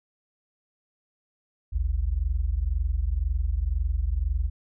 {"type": "tone pair together", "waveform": "sine", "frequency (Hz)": [51.45, 73.42], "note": ["G#1", "D2"], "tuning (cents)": [-16, 0], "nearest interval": "tritone", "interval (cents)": 616, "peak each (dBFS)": [-25, -26], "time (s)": [1.72, 4.5], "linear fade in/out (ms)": 20, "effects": []}